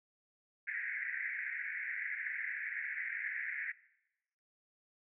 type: band-pass noise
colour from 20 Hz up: white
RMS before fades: -40 dBFS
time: 0.67-3.72 s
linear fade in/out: 5 ms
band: 1600 to 2200 Hz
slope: 96 dB/octave
effects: noise-tail reverb RT60 0.9 s tail -20 dB re dry